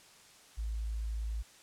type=tone; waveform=sine; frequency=55 Hz; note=A1; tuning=in tune; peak=-33 dBFS; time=0.57-1.43 s; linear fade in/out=20 ms; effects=white hiss -58 dBFS RMS until 1.62 s + low-pass 9000 Hz 12 dB/octave